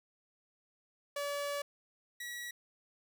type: tone pair in turn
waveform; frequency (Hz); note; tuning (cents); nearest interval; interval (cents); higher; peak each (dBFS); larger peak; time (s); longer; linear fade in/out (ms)
sawtooth; 573 / 1927.3; D5 / B6; -43 / -43; octave + major sixth; 2100; second; -31 / -37; first; 1.16-1.62 / 2.2-2.51; first; 5
effects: none